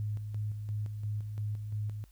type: tone with tremolo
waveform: sine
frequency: 105.3 Hz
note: G#2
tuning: 24 cents sharp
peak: -31 dBFS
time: 0-2.04 s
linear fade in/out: 0 ms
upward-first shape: square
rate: 2.9 Hz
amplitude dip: 45%
effects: added 50 Hz sine -56 dBFS peak until 2.11 s + white hiss -69 dBFS RMS until 2.11 s